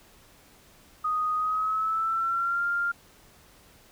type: tone with pitch glide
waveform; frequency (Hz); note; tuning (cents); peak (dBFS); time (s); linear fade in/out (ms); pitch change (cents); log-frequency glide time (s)
sine; 1244.5 to 1396.9; D#6 to F6; 0 to 0; -24; 1.04-2.92; 10; +200; 1.36-2.64
effects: pink hiss -56 dBFS RMS until 3.91 s